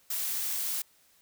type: noise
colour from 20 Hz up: blue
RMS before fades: -32 dBFS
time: 0.1-0.82 s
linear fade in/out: 5 ms
effects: white hiss -64 dBFS RMS until 1.21 s